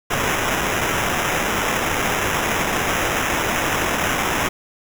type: noise with sample-and-hold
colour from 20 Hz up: violet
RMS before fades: -21 dBFS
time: 0.1-4.49 s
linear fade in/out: 10 ms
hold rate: 4410 Hz
effects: none